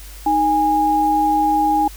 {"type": "tone pair together", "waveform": "sine", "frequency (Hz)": [310, 822.4], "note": ["D#4", "G#5"], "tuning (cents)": [-6, -17], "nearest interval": "octave + perfect fourth", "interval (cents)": 1689, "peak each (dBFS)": [-20, -14], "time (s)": [0.26, 1.88], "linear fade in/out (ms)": 5, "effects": ["added 50 Hz sine -35 dBFS peak until 1.96 s", "white hiss -41 dBFS RMS until 1.96 s"]}